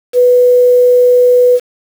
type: tone with quantisation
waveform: sine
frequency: 493.9 Hz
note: B4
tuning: in tune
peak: -4 dBFS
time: 0.13-1.6 s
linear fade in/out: 50 ms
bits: 5
effects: none